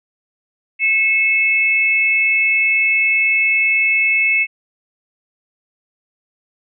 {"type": "tone pair together", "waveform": "sine", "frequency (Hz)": [2184, 2614], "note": ["C#7", "E7"], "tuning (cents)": [-26, -15], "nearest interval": "minor third", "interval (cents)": 311, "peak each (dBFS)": -15, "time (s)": [0.79, 4.47], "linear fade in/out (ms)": 50, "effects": []}